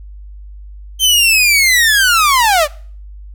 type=linear sweep; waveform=sawtooth; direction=down; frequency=3136 to 554.4 Hz; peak=-5 dBFS; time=0.99-2.68 s; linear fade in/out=50 ms; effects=noise-tail reverb RT60 0.5 s tail -23 dB re dry + added 50 Hz sine -30 dBFS peak until 3.34 s